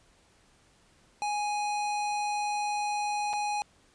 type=tone with dropouts; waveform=square; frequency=830.6 Hz; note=G#5; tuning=in tune; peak=-29 dBFS; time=1.22-3.62 s; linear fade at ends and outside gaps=0 ms; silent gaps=3.331-3.335 s; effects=pink hiss -63 dBFS RMS until 3.94 s + resampled to 22050 Hz